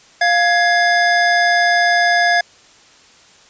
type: tone pair together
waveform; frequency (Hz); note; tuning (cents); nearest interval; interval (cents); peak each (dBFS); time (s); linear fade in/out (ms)
square; 700 / 1673.6; F5 / G#6; +4 / +13; octave + minor third; 1509; -15; 0.21-2.41; 5
effects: white hiss -47 dBFS RMS until 3.49 s + resampled to 16000 Hz